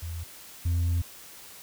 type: tone pair in turn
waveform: sine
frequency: 83.6 / 85.7 Hz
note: E2 / F2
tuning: +25 / -32 cents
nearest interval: unison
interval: 43 cents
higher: second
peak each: -32 / -20 dBFS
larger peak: second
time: 0.02-0.24 / 0.65-1.02 s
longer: second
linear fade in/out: 10 ms
effects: tanh soft clip ceiling -22 dBFS + white hiss -47 dBFS RMS until 1.62 s